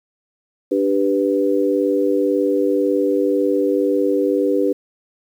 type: chord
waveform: sine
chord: G major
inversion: second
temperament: equal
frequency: 293.7 / 392 / 493.9 Hz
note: D4 / G4 / B4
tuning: 0 / 0 / 0 cents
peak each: -19 dBFS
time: 0.71-4.73 s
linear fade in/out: 10 ms
effects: 8-bit